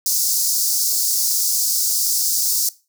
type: high-pass noise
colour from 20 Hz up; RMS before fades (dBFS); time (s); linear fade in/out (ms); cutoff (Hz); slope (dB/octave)
pink; -19; 0.06-2.69; 2; 4800; 48
effects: noise-tail reverb RT60 0.3 s tail -19 dB re dry